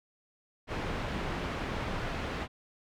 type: low-pass noise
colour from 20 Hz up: pink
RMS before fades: -35 dBFS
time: 0.67-2.48 s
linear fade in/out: 50 ms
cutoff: 2600 Hz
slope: 12 dB/octave
effects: none